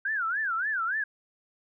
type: tone with vibrato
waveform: sine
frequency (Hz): 1527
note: G6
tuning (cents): -46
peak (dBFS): -26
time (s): 0.05-1.04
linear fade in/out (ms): 5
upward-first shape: sine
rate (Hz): 3.5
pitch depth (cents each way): 260
effects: none